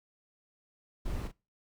brown noise with echo, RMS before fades -35 dBFS, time 1.05-1.28 s, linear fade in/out 10 ms, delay 38 ms, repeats 1, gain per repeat -8 dB, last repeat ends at 1.318 s, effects noise-tail reverb RT60 0.3 s tail -24 dB re dry

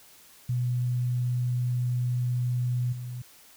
sine tone with level steps, 123.47 Hz, B2, in tune, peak -24 / -33 dBFS, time 0.49-3.22 s, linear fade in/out 5 ms, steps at 2.92 s, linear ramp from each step 10 ms, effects white hiss -54 dBFS RMS until 3.56 s

